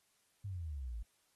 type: exponential sweep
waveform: sine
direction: down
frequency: 103.83 to 51.91 Hz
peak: -39 dBFS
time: 0.44-1.03 s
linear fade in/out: 10 ms
effects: white hiss -75 dBFS RMS until 1.35 s + AAC 32 kbps